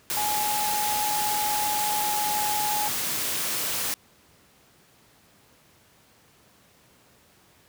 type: tone in noise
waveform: sine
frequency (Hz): 840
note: G#5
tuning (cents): +19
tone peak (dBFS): -26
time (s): 0.17-2.88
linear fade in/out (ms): 0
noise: white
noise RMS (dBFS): -28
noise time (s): 0.1-3.94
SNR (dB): -1
effects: pink hiss -58 dBFS RMS until 7.68 s + high-pass 80 Hz 12 dB/octave